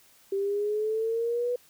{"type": "exponential sweep", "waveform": "sine", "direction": "up", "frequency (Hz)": [390, 493.9], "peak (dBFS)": -25, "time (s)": [0.32, 1.56], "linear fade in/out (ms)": 5, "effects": ["white hiss -59 dBFS RMS until 1.69 s"]}